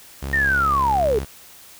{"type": "tone", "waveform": "sawtooth", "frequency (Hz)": 68.7, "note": "C#2", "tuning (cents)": -15, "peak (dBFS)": -22, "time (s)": [0.22, 1.25], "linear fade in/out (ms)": 10}
{"type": "linear sweep", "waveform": "sine", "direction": "down", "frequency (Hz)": [1861, 392], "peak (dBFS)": -16, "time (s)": [0.33, 1.19], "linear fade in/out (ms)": 5}
{"effects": ["white hiss -45 dBFS RMS until 1.79 s"]}